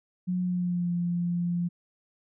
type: tone with pitch glide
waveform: sine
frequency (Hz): 181.1 to 173.92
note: F#3 to F3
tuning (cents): -37 to -7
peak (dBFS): -25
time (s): 0.27-1.69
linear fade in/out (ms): 20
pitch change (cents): -70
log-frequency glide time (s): 0.41-0.92
effects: none